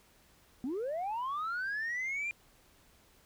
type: linear sweep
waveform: sine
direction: up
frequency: 233.1 to 2422 Hz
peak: -31 dBFS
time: 0.64-2.31 s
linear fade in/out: 0 ms
effects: tanh soft clip ceiling -31 dBFS + pink hiss -64 dBFS RMS until 3.25 s